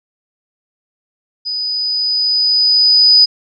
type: tone with level ramp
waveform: sine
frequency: 4978 Hz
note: D#8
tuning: in tune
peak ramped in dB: -18 to -4 dBFS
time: 1.45-3.26 s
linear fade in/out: 20 ms
effects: none